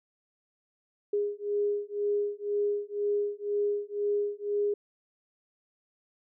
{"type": "beating tone pair", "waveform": "sine", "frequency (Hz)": [410, 412], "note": ["G#4", "G#4"], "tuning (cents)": [-22, -14], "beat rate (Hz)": 2, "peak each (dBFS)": -30, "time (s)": [1.13, 4.74], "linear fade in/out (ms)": 5, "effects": []}